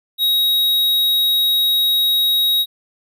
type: tone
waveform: square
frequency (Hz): 3800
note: A#7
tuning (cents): +33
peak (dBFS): -14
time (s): 0.18-2.66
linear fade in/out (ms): 50
effects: none